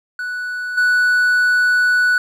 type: tone with level steps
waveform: triangle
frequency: 1480 Hz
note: F#6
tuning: in tune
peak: -20 / -10 dBFS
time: 0.19-2.18 s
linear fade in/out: 2 ms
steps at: 0.77 s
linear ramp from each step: 10 ms
effects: none